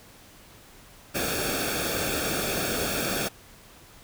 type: noise with comb filter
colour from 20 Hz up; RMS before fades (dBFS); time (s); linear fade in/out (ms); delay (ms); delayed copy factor
pink; -28; 1.14-3.29; 20; 1; -0.75
effects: pink hiss -51 dBFS RMS until 4.03 s